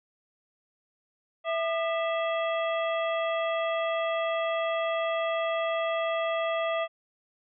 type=harmonic tone with a mistuned harmonic; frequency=659.3 Hz; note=E5; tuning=in tune; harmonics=1 / 2 / 3 / 4 / 5; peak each=-27 / -33 / -37 / -39 / -41 dBFS; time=1.44-6.88 s; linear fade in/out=50 ms; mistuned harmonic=2; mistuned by=-150 cents; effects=none